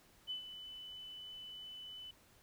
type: tone with ADSR envelope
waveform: sine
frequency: 3001 Hz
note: F#7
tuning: 24 cents sharp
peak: -37 dBFS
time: 0.27-2.11 s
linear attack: 35 ms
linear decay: 110 ms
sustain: -10 dB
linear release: 5 ms
effects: pink hiss -66 dBFS RMS until 2.42 s